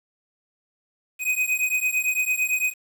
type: beating tone pair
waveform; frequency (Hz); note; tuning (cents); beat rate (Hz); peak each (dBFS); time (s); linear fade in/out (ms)
square; 2500 / 2508.9; D#7 / D#7; +8 / +14; 8.9; -25; 1.19-2.74; 50
effects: 8-bit